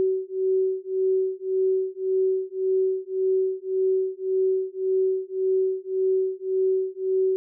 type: beating tone pair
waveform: sine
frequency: 377.2 / 379 Hz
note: F#4 / F#4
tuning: +33 / +42 cents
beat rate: 1.8 Hz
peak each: -24 dBFS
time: 0-7.36 s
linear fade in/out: 0 ms
effects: none